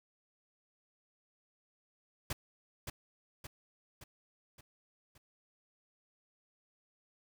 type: noise with echo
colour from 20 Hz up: pink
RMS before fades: -36 dBFS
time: 2.3-2.33 s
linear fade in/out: 5 ms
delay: 570 ms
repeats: 5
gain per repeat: -5 dB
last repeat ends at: 5.18 s
effects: none